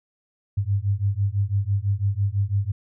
sine beating tone pair, 97.2 / 103.2 Hz, G2 / G#2, -14 / -10 cents, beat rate 6 Hz, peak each -23 dBFS, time 0.57-2.72 s, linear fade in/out 10 ms, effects none

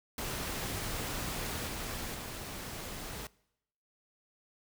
pink noise with level steps, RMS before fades -37 / -39 / -42 dBFS, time 0.18-3.27 s, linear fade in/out 2 ms, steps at 1.67 / 2.14 s, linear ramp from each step 5 ms, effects noise-tail reverb RT60 0.8 s tail -23 dB re dry

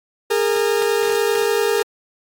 40% pulse tone pair together, 409.8 / 460 Hz, G#4 / A#4, -23 / -23 cents, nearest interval major second, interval 200 cents, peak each -18 dBFS, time 0.3-1.83 s, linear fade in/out 10 ms, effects AAC 64 kbps

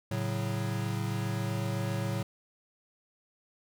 square chord, F# minor, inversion first, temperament equal with one note detuned, 110.89 / 138.59 / 185 Hz, A2 / C#3 / F#3, +14 / 0 / 0 cents, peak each -33 / -37 / -37 dBFS, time 0.11-2.23 s, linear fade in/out 5 ms, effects none

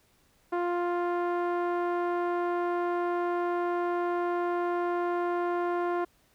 sawtooth tone with low-pass filter, 350 Hz, F4, 4 cents sharp, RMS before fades -29 dBFS, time 0.52-6.05 s, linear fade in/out 10 ms, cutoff 1200 Hz, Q 1.4, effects pink hiss -66 dBFS RMS until 6.34 s

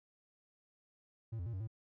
triangle tone with pitch steps, 113.3 / 86.8 / 116.5 / 93.9 / 111.1 Hz, A#2 / F2 / A#2 / F#2 / A2, -49 / -10 / -1 / +26 / +17 cents, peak -36 dBFS, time 1.32-1.675 s, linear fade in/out 10 ms, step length 71 ms, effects none

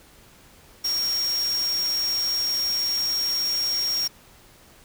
sine tone in noise, 5570 Hz, F8, 5 cents flat, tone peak -22 dBFS, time 0.84-4.08 s, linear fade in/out 10 ms, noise white, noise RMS -35 dBFS, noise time 0.84-4.08 s, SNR +10 dB, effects pink hiss -52 dBFS RMS until 4.84 s

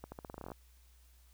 accelerating click train, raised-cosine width 1 ms, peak -30 dBFS, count 13, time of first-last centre 0.04-0.518 s, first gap 80 ms, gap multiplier 0.86, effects added 61 Hz sine -60 dBFS peak until 1.33 s + white hiss -69 dBFS RMS until 1.33 s

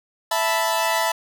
sawtooth chord, E suspended fourth, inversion none, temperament equal, 659.3 / 880 / 987.8 Hz, E5 / A5 / B5, 0 / 0 / 0 cents, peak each -20 dBFS, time 0.31-1.12 s, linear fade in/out 5 ms, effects none

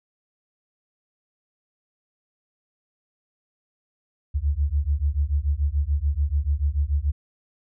sine beating tone pair, 69 / 75.9 Hz, C#2 / D#2, -7 / -42 cents, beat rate 6.9 Hz, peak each -23 dBFS, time 4.34-7.12 s, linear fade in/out 20 ms, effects none

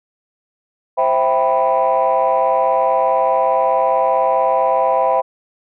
sine chord, C major seventh, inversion none, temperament equal, 523.3 / 659.3 / 784 / 987.8 Hz, C5 / E5 / G5 / B5, 0 / 0 / 0 / 0 cents, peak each -17 dBFS, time 0.97-5.22 s, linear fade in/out 20 ms, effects tanh soft clip ceiling -6 dBFS

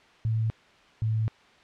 sine tone pair in turn, 111.4 / 110.25 Hz, A2 / A2, +22 / +4 cents, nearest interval unison, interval 18 cents, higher first, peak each -23 dBFS, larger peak neither, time 0.25-0.5 / 1.02-1.28 s, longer second, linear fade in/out 0 ms, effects white hiss -56 dBFS RMS until 1.63 s + low-pass 3000 Hz 12 dB/octave

